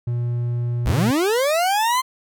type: tone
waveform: triangle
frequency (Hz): 120.1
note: B2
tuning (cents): -48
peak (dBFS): -18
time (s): 0.07-1.11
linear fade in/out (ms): 5
type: linear sweep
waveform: 40% pulse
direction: up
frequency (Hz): 35.56 to 1052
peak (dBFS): -16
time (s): 0.85-2.02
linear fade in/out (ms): 20
effects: none